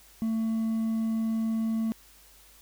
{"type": "tone with hard clipping", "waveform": "triangle", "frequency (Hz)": 223.4, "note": "A3", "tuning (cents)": 27, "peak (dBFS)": -26, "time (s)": [0.22, 1.92], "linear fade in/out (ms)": 0, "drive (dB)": 5, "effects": ["added 50 Hz sine -60 dBFS peak until 2.61 s", "white hiss -56 dBFS RMS until 2.61 s"]}